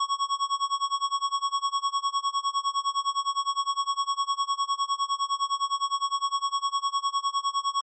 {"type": "tone with tremolo", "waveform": "square", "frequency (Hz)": 1108.7, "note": "C#6", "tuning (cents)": 0, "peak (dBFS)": -22, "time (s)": [0, 7.81], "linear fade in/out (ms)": 5, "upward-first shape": "sine", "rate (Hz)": 9.8, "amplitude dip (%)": 95, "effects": ["low-pass 10000 Hz 12 dB/octave", "MP3 32 kbps"]}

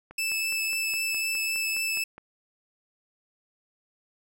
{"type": "click train", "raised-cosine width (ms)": 0.5, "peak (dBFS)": -29, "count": 11, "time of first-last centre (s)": [0.11, 2.18], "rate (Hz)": 4.83}
{"type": "tone with vibrato", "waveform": "sawtooth", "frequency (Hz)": 2628, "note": "E7", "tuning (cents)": -6, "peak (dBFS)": -23, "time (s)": [0.18, 2.04], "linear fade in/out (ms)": 5, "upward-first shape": "triangle", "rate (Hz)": 3.8, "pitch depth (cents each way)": 11}
{"effects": []}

